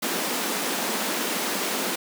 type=high-pass noise; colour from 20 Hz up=pink; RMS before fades=-27 dBFS; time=0.02-1.96 s; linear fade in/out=10 ms; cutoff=200 Hz; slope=48 dB/octave; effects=none